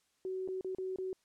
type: tone with dropouts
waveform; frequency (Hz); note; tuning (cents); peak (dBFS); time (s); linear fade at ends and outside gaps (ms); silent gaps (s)
sine; 375.2; F#4; +24; -35; 0.25-1.13; 1; 0.477-0.486 / 0.61-0.646 / 0.749-0.784 / 0.96-0.985
effects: white hiss -75 dBFS RMS until 1.24 s + low-pass 9000 Hz 12 dB/octave